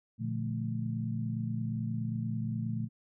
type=chord; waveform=sine; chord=Bb major seventh; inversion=none; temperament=equal with one note detuned; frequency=117.49 / 146.83 / 174.61 / 220 Hz; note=Bb2 / D3 / F3 / A3; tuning=+14 / 0 / 0 / 0 cents; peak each=-34 / -40 / -40 / -36 dBFS; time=0.18-2.89 s; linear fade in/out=50 ms; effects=none